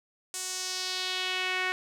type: tone with band-pass filter sweep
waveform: sawtooth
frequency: 370 Hz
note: F#4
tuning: in tune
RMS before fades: -32 dBFS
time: 0.34-1.72 s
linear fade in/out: 0 ms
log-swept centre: 7900 to 2000 Hz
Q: 2
effects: none